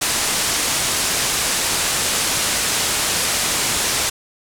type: low-pass noise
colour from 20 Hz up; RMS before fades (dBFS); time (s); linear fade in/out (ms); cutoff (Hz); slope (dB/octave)
white; -20; 0.01-4.1; 10; 10000; 24
effects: none